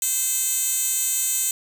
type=tone with high-pass filter; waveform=10% pulse; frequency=518 Hz; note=C5; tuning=17 cents flat; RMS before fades=-23 dBFS; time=0.02-1.51 s; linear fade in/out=2 ms; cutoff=7500 Hz; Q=1.8; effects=none